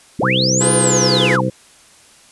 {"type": "linear two-way sweep", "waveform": "sine", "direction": "up then down", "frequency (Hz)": [100.7, 9570, 781], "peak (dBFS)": -15, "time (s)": [0.19, 1.41], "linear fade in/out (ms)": 5, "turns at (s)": 0.73}
{"type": "harmonic tone", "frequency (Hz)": 64.2, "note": "C2", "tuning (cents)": -32, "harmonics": [2, 3, 4, 5, 6, 7, 8], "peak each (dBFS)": [-20, -21, -29, -24, -30, -32, -21], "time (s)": [0.22, 1.5], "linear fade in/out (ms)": 10}
{"type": "chord", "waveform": "sawtooth", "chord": "F diminished", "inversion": "none", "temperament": "just", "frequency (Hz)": [349.2, 419.1, 502.9], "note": ["F4", "Ab4", "Cb5"], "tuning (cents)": [0, 16, 31], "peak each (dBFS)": -18, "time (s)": [0.6, 1.37], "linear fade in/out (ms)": 20}
{"effects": ["white hiss -47 dBFS RMS until 2.31 s", "resampled to 24000 Hz"]}